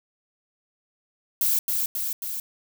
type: noise with echo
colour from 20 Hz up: violet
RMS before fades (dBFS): -22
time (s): 1.41-1.59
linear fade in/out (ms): 2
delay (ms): 270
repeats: 3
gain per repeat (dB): -3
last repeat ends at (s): 2.4
effects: none